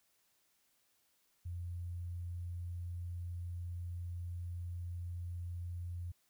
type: tone with sample-and-hold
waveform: sine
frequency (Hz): 87.31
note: F2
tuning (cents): 0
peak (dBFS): -39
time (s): 1.45-6.12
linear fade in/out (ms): 10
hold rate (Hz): 11025
effects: white hiss -75 dBFS RMS until 6.29 s